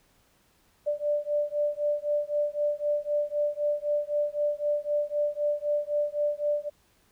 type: beating tone pair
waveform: sine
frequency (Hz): 587.3 / 591.2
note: D5 / D5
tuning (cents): 0 / +11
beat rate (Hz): 3.9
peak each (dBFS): -28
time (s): 0.86-6.7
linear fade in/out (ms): 20
effects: pink hiss -65 dBFS RMS until 7.11 s